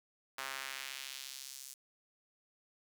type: tone with high-pass filter sweep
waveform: sawtooth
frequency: 134.4 Hz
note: C3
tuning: 47 cents sharp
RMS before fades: -45 dBFS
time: 0.38-1.74 s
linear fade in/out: 5 ms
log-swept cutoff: 1200 to 7200 Hz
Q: 1.1
effects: none